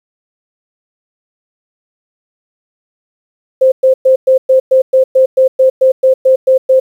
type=tone bursts; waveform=sine; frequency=523.3 Hz; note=C5; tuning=in tune; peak=-4 dBFS; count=15; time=3.61-6.8 s; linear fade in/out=10 ms; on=110 ms; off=110 ms; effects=7-bit